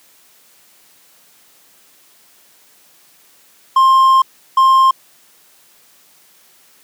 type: tone bursts at uneven times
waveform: triangle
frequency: 1058 Hz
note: C6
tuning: 19 cents sharp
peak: -5 dBFS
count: 2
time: 3.76-4.22 / 4.57-4.91 s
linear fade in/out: 5 ms
effects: white hiss -50 dBFS RMS until 6.83 s + high-pass 150 Hz 12 dB/octave